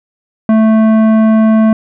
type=tone with tanh clipping; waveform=triangle; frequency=220 Hz; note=A3; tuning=in tune; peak=-7 dBFS; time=0.49-1.73 s; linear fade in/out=2 ms; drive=17 dB; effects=none